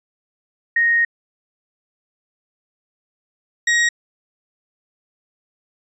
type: tone pair in turn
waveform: sine / 40% pulse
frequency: 1864.7 / 1888.5 Hz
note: A#6 / A#6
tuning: 0 / +22 cents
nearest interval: unison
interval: 22 cents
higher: second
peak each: -13 dBFS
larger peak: neither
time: 0.76-1.05 / 3.67-3.89 s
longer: first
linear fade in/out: 5 ms
effects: resampled to 22050 Hz